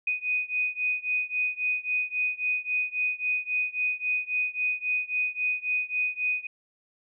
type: beating tone pair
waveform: sine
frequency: 2489 / 2492.7 Hz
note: D#7 / D#7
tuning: 0 / +3 cents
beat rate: 3.7 Hz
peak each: -28 / -29 dBFS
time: 0.07-6.47 s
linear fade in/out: 5 ms
effects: none